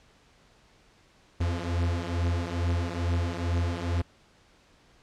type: beating tone pair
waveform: 45% pulse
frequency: 84.6 / 86.9 Hz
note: E2 / F2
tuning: +45 / -8 cents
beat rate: 2.3 Hz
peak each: -30 / -28 dBFS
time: 1.4-4.02 s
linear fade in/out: 10 ms
effects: pink hiss -60 dBFS RMS until 5.02 s + low-pass 6000 Hz 12 dB/octave